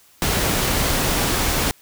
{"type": "noise", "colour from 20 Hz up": "pink", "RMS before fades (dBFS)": -20, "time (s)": [0.22, 1.71], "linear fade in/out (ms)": 0, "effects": ["white hiss -53 dBFS RMS until 1.81 s"]}